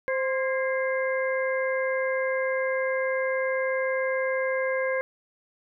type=harmonic tone with a mistuned harmonic; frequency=523.3 Hz; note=C5; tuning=in tune; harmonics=1 / 2 / 3 / 4; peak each=-25 / -35 / -32 / -33 dBFS; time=0.08-5.01 s; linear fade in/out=0 ms; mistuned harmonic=3; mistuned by=+61 cents; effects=none